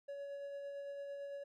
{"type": "tone with tremolo", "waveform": "triangle", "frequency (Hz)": 563, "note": "C#5", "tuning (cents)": 27, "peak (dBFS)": -40, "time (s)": [0.08, 1.44], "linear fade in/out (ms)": 10, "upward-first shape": "sine", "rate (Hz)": 8.9, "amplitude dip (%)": 25, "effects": []}